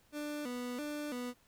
30% pulse tone with vibrato, 270 Hz, C#4, 45 cents flat, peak -35 dBFS, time 0.12-1.34 s, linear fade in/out 50 ms, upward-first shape square, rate 1.5 Hz, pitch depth 160 cents each way, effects pink hiss -68 dBFS RMS until 1.47 s

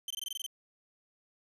sawtooth tone bursts, 3100 Hz, G7, 20 cents flat, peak -32 dBFS, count 9, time 0.08-0.464 s, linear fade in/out 2 ms, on 24 ms, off 21 ms, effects resampled to 32000 Hz + 10-bit

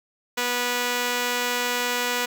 5% pulse tone pair together, 244.7 / 489.4 Hz, B3 / B4, -16 / -16 cents, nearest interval octave, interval 1200 cents, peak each -16 dBFS, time 0.37-2.26 s, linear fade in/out 10 ms, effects none

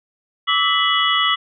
sine tone cluster, 1151 / 1302 / 1989 / 2954 / 3353 Hz, D6 / E6 / B6 / F#7 / G#7, -35 / -22 / +12 / -3 / +16 cents, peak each -21 dBFS, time 0.47-1.36 s, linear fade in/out 20 ms, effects none

